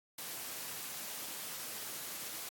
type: high-pass noise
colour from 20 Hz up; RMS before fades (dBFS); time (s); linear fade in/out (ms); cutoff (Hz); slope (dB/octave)
white; -43; 0.18-2.49; 5; 120; 12
effects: AAC 64 kbps